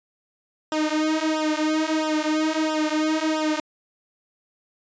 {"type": "tone with flanger", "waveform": "sawtooth", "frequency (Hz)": 311.1, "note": "D#4", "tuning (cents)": 0, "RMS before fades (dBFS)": -23, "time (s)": [0.72, 3.6], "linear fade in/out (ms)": 2, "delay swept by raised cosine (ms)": [0.45, 5.35], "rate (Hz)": 1.5, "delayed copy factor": -1, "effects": ["resampled to 16000 Hz"]}